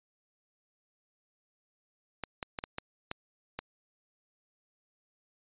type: clicks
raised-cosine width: 0.3 ms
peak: -19 dBFS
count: 7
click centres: 2.237 / 2.428 / 2.588 / 2.639 / 2.784 / 3.114 / 3.59 s
effects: resampled to 8000 Hz